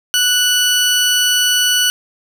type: tone pair together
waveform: 20% pulse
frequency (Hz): 1480 / 2960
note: F#6 / F#7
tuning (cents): 0 / 0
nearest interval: octave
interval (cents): 1200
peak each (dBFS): -11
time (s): 0.14-1.9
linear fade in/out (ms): 0
effects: none